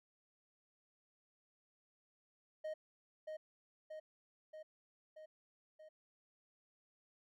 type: tone with echo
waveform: triangle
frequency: 622.3 Hz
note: D#5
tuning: in tune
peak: -38 dBFS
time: 2.64-2.74 s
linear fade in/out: 10 ms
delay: 630 ms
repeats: 5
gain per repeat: -3 dB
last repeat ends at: 5.89 s
effects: none